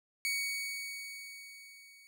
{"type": "tone with level ramp", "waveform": "sawtooth", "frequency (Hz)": 2241, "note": "C#7", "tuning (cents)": 18, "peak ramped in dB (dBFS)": [-27, -53], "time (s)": [0.25, 2.07], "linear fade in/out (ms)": 0, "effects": []}